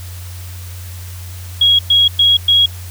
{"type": "tone bursts", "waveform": "sine", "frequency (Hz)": 3308, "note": "G#7", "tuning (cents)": -8, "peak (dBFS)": -7, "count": 4, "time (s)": [1.61, 2.66], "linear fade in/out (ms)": 5, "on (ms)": 180, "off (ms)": 110, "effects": ["added 89 Hz sine -27 dBFS peak until 2.9 s", "white hiss -37 dBFS RMS until 2.9 s"]}